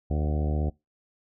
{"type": "harmonic tone with a mistuned harmonic", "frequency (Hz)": 75.4, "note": "D2", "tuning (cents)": 46, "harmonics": [1, 2, 3, 4, 5, 6, 7, 8, 9, 10], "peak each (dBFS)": [-25, -31, -35, -37, -39, -41, -42, -43, -44, -45], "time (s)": [0.1, 0.7], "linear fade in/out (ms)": 10, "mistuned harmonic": 9, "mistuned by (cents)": 44, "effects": ["noise-tail reverb RT60 0.2 s tail -22 dB re dry"]}